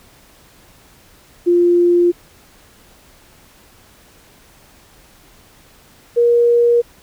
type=tone pair in turn; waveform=sine; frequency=349.2 / 474.5 Hz; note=F4 / A#4; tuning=0 / +31 cents; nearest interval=perfect fourth; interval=531 cents; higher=second; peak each=-9 dBFS; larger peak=neither; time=1.46-2.12 / 6.16-6.82 s; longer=neither; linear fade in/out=20 ms; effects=pink hiss -48 dBFS RMS until 7.02 s